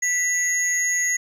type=tone pair together; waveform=sine; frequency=1975.5 / 6664 Hz; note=B6 / G#8; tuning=0 / +5 cents; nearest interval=octave + major sixth; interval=2105 cents; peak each=-20 dBFS; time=0.02-1.17 s; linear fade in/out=10 ms; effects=tanh soft clip ceiling -16 dBFS + 9-bit